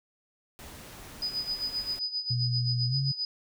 pink noise, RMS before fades -46 dBFS, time 0.59-1.99 s, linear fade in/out 0 ms
sine tone with tremolo, 4978 Hz, D#8, in tune, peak -27 dBFS, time 1.22-3.25 s, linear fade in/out 2 ms, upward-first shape sine, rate 7.6 Hz, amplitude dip 75%
sine tone with pitch glide, 121.8 to 135.93 Hz, B2 to C#3, -24 to -34 cents, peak -26 dBFS, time 2.3-3.12 s, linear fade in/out 10 ms, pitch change +190 cents, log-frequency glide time 2.88-2.96 s
effects none

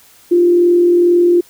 sine tone with frequency modulation, 349.2 Hz, F4, in tune, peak -7 dBFS, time 0.31-1.41 s, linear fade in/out 10 ms, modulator 42.2 Hz, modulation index 0.26, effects white hiss -46 dBFS RMS until 1.49 s

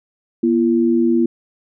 sine tone pair together, 239.9 / 339.3 Hz, A#3 / F4, +50 / -50 cents, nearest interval tritone, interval 600 cents, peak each -15 dBFS, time 0.43-1.26 s, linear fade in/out 5 ms, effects none

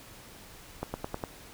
accelerating click train, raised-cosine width 1 ms, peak -18 dBFS, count 5, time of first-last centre 0.83-1.238 s, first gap 110 ms, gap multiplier 0.95, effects pink hiss -50 dBFS RMS until 1.53 s

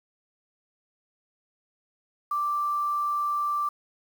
sine tone with quantisation, 1174.7 Hz, D6, in tune, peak -24 dBFS, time 2.31-3.69 s, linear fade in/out 5 ms, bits 8, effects none

